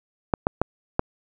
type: clicks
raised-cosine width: 1 ms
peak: -5 dBFS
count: 4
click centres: 0.338 / 0.469 / 0.616 / 0.994 s
effects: none